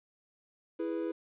triangle chord, E major, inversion none, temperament equal, 329.6 / 415.3 / 493.9 Hz, E4 / G#4 / B4, 0 / 0 / 0 cents, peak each -32 / -37 / -36 dBFS, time 0.79-1.12 s, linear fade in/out 10 ms, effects resampled to 8000 Hz + 11-bit

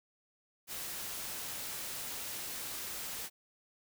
white noise, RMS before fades -41 dBFS, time 0.67-3.3 s, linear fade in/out 50 ms, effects none

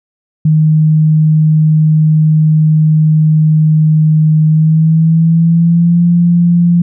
sine tone with pitch glide, 155.56 to 172.6 Hz, D#3 to F3, 0 to -20 cents, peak -5 dBFS, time 0.45-6.82 s, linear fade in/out 5 ms, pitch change +180 cents, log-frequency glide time 4.47-6.03 s, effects none

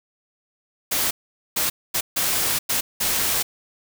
white noise bursts at uneven times, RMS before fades -22 dBFS, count 6, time 0.91-1.11 / 1.56-1.7 / 1.94-2.01 / 2.16-2.59 / 2.69-2.81 / 3-3.43 s, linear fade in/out 10 ms, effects none

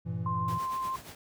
triangle chord, E diminished, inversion first, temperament equal with one note detuned, 98 / 116.54 / 166.54 Hz, G2 / Bb2 / E3, 0 / 0 / +18 cents, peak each -34 / -33 / -33 dBFS, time 0.05-0.59 s, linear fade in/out 20 ms
sine tone with vibrato, 1046.5 Hz, C6, in tune, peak -30 dBFS, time 0.26-0.96 s, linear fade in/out 2 ms, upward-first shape sine, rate 6.3 Hz, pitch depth 11 cents each way
pink noise with tremolo, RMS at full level -44 dBFS, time 0.48-1.15 s, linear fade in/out 2 ms, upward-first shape sine, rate 8.6 Hz, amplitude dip 60%
effects high-pass 60 Hz 12 dB/octave

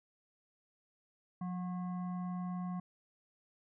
sine tone with frequency modulation, 179.5 Hz, F3, 48 cents sharp, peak -36 dBFS, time 1.41-2.8 s, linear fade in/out 5 ms, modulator 908 Hz, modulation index 0.44, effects none

